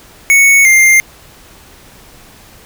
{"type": "tone pair in turn", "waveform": "square", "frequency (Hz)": [2217, 2105], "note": ["C#7", "C7"], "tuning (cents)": [0, 10], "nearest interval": "minor second", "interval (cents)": 90, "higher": "first", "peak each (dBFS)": -5, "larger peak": "neither", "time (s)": [[0.3, 0.65], [0.65, 1]], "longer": "neither", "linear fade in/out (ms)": 0, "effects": ["pink hiss -40 dBFS RMS until 2.65 s"]}